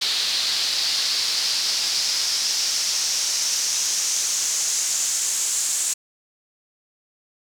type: noise with band-pass filter sweep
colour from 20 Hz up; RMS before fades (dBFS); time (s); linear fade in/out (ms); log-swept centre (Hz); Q
pink; -23; 0.01-5.94; 10; 4200 to 7400; 3.5
effects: none